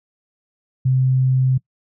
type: tone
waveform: sine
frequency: 130 Hz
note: C3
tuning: 11 cents flat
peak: -13 dBFS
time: 0.85-1.58 s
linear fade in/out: 10 ms
effects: noise-tail reverb RT60 0.1 s tail -22 dB re dry